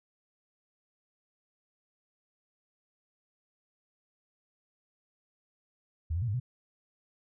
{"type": "tone with pitch steps", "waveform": "sine", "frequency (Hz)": [80.2, 89, 120.6, 101.4, 125.4], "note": ["E2", "F2", "B2", "G#2", "B2"], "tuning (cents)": [-47, 33, -41, -41, 27], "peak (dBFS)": -28, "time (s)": [6.1, 6.4], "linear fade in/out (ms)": 10, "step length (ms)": 60, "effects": []}